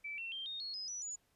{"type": "tone with pitch steps", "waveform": "sine", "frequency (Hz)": [2317, 2708, 3165, 3699, 4324, 5053, 5906, 6903], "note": ["D7", "E7", "G7", "A#7", "C#8", "D#8", "F#8", "A8"], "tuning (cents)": [-24, 46, 16, -14, -44, 26, -4, -34], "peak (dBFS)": -40, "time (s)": [0.04, 1.16], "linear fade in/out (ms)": 10, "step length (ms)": 140, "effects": ["pink hiss -75 dBFS RMS until 1.35 s", "resampled to 32000 Hz"]}